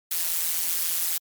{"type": "noise with amplitude modulation", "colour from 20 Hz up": "blue", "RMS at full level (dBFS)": -22, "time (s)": [0.11, 1.18], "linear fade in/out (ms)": 5, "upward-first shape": "sine", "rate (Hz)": 169, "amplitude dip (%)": 85, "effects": ["MP3 96 kbps"]}